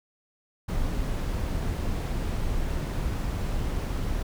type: noise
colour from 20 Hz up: brown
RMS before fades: -28 dBFS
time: 0.68-4.23 s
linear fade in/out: 10 ms
effects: none